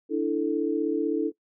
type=chord; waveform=sine; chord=D suspended second; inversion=none; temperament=equal; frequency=293.7 / 329.6 / 440 Hz; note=D4 / E4 / A4; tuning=0 / 0 / 0 cents; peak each=-27 dBFS; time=0.09-1.32 s; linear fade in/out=50 ms; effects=noise-tail reverb RT60 0.1 s tail -19 dB re dry